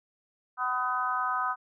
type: harmonic tone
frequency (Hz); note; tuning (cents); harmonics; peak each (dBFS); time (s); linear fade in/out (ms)
251.3; B3; +30; 3 / 4 / 5 / 6; -35 / -32 / -29 / -35; 0.57-1.56; 50
effects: none